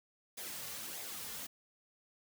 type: noise with flanger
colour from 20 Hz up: white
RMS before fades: -44 dBFS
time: 0.37-1.47 s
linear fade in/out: 10 ms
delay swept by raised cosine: 0.68 to 3.18 ms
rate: 1.6 Hz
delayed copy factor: -0.55
effects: none